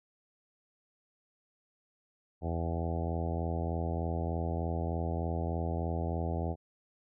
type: harmonic tone with a mistuned harmonic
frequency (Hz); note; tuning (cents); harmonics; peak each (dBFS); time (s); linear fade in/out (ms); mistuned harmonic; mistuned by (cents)
83.3; E2; +19; 1 / 2 / 3 / 4 / 5 / 6 / 7 / 8 / 9 / 10; -33 / -38 / -42 / -42 / -43 / -44 / -45 / -43 / -43 / -49; 2.41-6.56; 50; 10; +19
effects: none